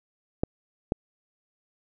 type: clicks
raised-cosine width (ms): 2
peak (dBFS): -10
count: 2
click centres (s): 0.435 / 0.921
effects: none